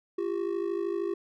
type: ring-modulated tone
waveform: triangle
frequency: 371.2 Hz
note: F#4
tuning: 6 cents sharp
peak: -23 dBFS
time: 0.18-1.14 s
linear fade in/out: 5 ms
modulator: 26.5 Hz
effects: none